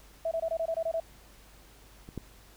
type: tone bursts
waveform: sine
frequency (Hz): 656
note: E5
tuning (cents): -9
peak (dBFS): -27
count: 9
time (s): 0.25-1.001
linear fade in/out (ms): 5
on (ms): 63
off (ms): 23
type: clicks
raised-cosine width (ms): 3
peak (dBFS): -32 / -22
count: 2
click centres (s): 2.089 / 2.177
effects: added 50 Hz sine -56 dBFS peak until 2.56 s + pink hiss -57 dBFS RMS until 2.56 s